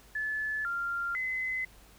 sine tone with pitch steps, 1729 / 1390 / 2036 Hz, A6 / F6 / C7, -31 / -9 / -48 cents, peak -30 dBFS, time 0.15-1.65 s, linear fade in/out 5 ms, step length 500 ms, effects added 50 Hz sine -58 dBFS peak until 1.98 s + pink hiss -58 dBFS RMS until 1.98 s

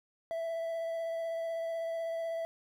triangle tone with vibrato, 661 Hz, E5, 5 cents sharp, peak -31 dBFS, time 0.31-2.45 s, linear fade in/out 0 ms, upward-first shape triangle, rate 16 Hz, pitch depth 15 cents each way, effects 11-bit

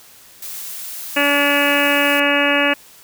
blue noise, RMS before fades -30 dBFS, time 0.42-2.2 s, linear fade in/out 5 ms
harmonic tone, 286.2 Hz, D4, 45 cents flat, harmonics 1 / 2 / 3 / 4 / 5 / 6 / 7 / 8 / 9 / 10, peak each -21 / -20 / -26 / -25 / -25 / -20 / -26 / -24 / -21 / -23 dBFS, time 1.16-2.74 s, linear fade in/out 10 ms
effects white hiss -45 dBFS RMS until 3.03 s

